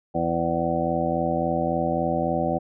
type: harmonic tone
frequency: 83.6 Hz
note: E2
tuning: 25 cents sharp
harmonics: 1 / 2 / 3 / 4 / 6 / 7 / 8 / 9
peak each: -37 / -29 / -30 / -30 / -30 / -27 / -37 / -27 dBFS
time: 0.14-2.59 s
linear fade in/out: 20 ms
effects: none